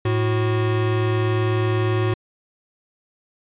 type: tone pair together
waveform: square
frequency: 108.98 / 366.9 Hz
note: A2 / F#4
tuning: -16 / -15 cents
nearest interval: octave + major sixth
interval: 2101 cents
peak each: -20 / -24 dBFS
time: 0.05-2.14 s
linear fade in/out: 5 ms
effects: resampled to 8000 Hz